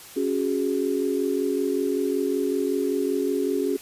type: chord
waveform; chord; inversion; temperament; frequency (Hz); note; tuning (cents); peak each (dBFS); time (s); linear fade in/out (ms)
sine; C# suspended fourth; none; equal; 277.2 / 370 / 415.3; C#4 / F#4 / G#4; 0 / 0 / 0; -26; 0.16-3.77; 10
effects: white hiss -44 dBFS RMS until 3.81 s + resampled to 32000 Hz